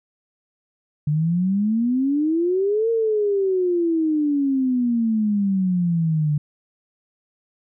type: exponential two-way sweep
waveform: sine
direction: up then down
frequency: 145.9 to 462.6 to 145.9 Hz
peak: -17 dBFS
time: 1.07-6.38 s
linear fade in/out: 5 ms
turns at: 2.9 s
effects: none